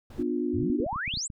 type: noise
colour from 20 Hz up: brown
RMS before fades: -43 dBFS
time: 0.1-0.23 s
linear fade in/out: 5 ms
type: chord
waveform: sine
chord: B diminished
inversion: none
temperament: just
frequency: 246.9 / 296.3 / 355.6 Hz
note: B3 / D4 / F4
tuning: 0 / +15 / +31 cents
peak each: -30 dBFS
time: 0.18-0.85 s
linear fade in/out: 10 ms
type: exponential sweep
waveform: sine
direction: up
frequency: 77.78 to 8372 Hz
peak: -29 dBFS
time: 0.53-1.28 s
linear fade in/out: 20 ms
type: clicks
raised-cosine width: 5 ms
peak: -26 dBFS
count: 11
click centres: 0.592 / 0.63 / 0.7 / 0.801 / 0.864 / 0.929 / 0.96 / 1.078 / 1.139 / 1.173 / 1.302 s
effects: none